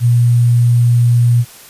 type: tone with sample-and-hold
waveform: sine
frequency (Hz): 120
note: B2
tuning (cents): -49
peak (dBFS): -7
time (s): 0-1.45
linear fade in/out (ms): 50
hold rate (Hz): 8820
effects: white hiss -38 dBFS RMS until 1.69 s + resampled to 32000 Hz